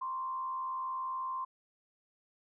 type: tone with frequency modulation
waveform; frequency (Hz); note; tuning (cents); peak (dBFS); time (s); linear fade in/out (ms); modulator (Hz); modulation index
sine; 1046.5; C6; 0; -34; 0.01-1.45; 10; 79.1; 0.49
effects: none